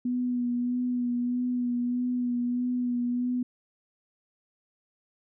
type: tone with vibrato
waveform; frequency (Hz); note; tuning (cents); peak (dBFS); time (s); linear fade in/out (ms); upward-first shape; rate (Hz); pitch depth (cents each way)
sine; 245.4; B3; -11; -25; 0.05-3.43; 5; sine; 1.6; 22
effects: none

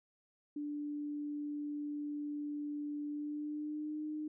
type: tone with pitch glide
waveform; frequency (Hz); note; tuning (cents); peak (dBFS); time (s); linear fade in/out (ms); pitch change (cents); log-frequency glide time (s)
sine; 293.7 to 304.9; D4 to D#4; 0 to -35; -37; 0.56-4.28; 5; +65; 3.07-4.03
effects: none

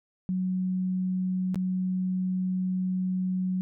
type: tone with dropouts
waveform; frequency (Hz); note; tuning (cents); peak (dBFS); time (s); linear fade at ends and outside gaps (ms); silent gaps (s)
sine; 185; F#3; 0; -25; 0.29-3.61; 0; 1.545-1.557
effects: none

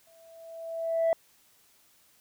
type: tone with exponential growth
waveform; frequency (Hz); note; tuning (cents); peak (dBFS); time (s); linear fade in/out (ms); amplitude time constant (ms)
sine; 659.3; E5; 0; -18; 0.07-1.13; 1; 230
effects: tanh soft clip ceiling -20 dBFS + white hiss -63 dBFS RMS until 2.2 s

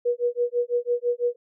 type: tone with tremolo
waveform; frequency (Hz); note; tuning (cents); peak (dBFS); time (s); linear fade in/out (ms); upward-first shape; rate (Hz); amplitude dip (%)
sine; 483.3; B4; -38; -18; 0.05-1.36; 10; sine; 6; 100
effects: none

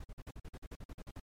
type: noise bursts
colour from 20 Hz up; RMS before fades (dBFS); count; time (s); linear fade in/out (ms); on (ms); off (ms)
brown; -45; 14; 0-1.199; 5; 42; 47
effects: MP3 64 kbps

